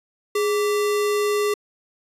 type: tone with sample-and-hold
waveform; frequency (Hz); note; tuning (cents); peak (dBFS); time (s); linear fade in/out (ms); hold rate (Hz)
sine; 415.3; G#4; 0; -18; 0.35-1.54; 5; 1575
effects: resampled to 32000 Hz